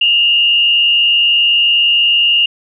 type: tone with frequency modulation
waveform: sine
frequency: 2827 Hz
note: F7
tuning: 20 cents sharp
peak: -8 dBFS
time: 0.01-2.46 s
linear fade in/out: 5 ms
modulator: 103 Hz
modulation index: 0.68
effects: none